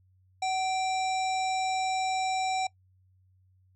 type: harmonic tone with a mistuned harmonic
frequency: 784 Hz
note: G5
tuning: in tune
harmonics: 1 / 3 / 5 / 7 / 9 / 10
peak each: -27 / -37 / -40 / -44 / -44 / -46 dBFS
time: 0.42-2.67 s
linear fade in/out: 5 ms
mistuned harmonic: 1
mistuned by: -69 cents
effects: noise-tail reverb RT60 0.1 s tail -21 dB re dry + added 93 Hz sine -61 dBFS peak until 3.75 s